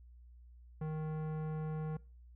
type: tone with tanh clipping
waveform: sine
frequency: 155.7 Hz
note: D#3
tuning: 2 cents sharp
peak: -38 dBFS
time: 0.81-1.97 s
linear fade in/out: 5 ms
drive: 16 dB
effects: noise-tail reverb RT60 0.4 s tail -23 dB re dry + added 60 Hz sine -54 dBFS peak until 2.35 s